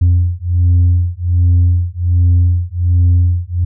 sine beating tone pair, 87.31 / 88.61 Hz, F2 / F2, 0 / +26 cents, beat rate 1.3 Hz, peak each -10 dBFS, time 0.01-3.65 s, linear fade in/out 10 ms, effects tanh soft clip ceiling -5 dBFS

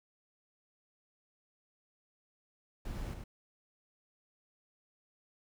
brown noise with echo, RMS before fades -40 dBFS, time 2.85-3.14 s, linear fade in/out 5 ms, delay 100 ms, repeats 1, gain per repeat -5 dB, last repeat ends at 3.24 s, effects none

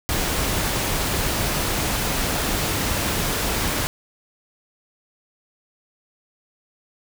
pink noise, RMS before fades -23 dBFS, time 0.09-3.87 s, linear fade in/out 0 ms, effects none

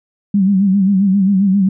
sine tone with vibrato, 194.9 Hz, G3, 10 cents flat, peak -9 dBFS, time 0.34-1.69 s, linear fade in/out 5 ms, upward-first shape sine, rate 7.5 Hz, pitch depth 82 cents each way, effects none

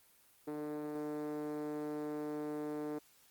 5% pulse tone with band-pass filter, 150 Hz, D3, 37 cents sharp, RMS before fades -40 dBFS, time 0.47-2.99 s, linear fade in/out 10 ms, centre 360 Hz, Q 9.5, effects white hiss -66 dBFS RMS until 3.3 s + Opus 32 kbps

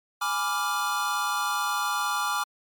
square chord, G# diminished seventh, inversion none, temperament equal, 830.6 / 987.8 / 1174.7 / 1396.9 Hz, G#5 / B5 / D6 / F6, 0 / 0 / 0 / 0 cents, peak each -33 / -34 / -29 / -31 dBFS, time 0.21-2.44 s, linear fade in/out 10 ms, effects MP3 96 kbps

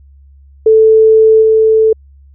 sine tone with level steps, 440 Hz, A4, in tune, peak -3 / -5 dBFS, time 0.66-1.93 s, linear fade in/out 5 ms, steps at 1.41 s, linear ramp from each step 20 ms, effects added 69 Hz sine -38 dBFS peak until 2.34 s

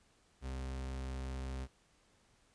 40% pulse tone, 65.41 Hz, C2, in tune, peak -38 dBFS, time 0.41-1.68 s, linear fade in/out 50 ms, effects pink hiss -70 dBFS RMS until 2.54 s + resampled to 22050 Hz

